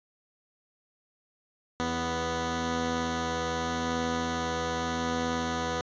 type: tone pair together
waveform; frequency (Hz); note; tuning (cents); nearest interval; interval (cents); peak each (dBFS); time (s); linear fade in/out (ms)
10% pulse; 82.15 / 247.3; E2 / B3; -5 / +3; octave + perfect fifth; 1908; -26 / -21; 1.8-5.81; 0
effects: resampled to 16000 Hz